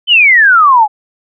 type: exponential sweep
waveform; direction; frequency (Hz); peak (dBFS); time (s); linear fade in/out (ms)
sine; down; 3107 to 812; -3; 0.07-0.88; 50
effects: none